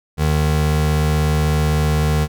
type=tone pair together; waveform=square; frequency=76.4 / 152.68 Hz; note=D#2 / D#3; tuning=-31 / -32 cents; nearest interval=octave; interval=1199 cents; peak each=-18 dBFS; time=0.17-2.28 s; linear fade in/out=50 ms; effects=none